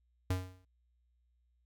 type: tone with exponential decay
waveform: square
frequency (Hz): 92.2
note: F#2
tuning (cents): -6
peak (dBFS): -28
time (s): 0.3-0.65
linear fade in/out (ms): 5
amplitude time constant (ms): 74
effects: added 60 Hz sine -70 dBFS peak until 1.65 s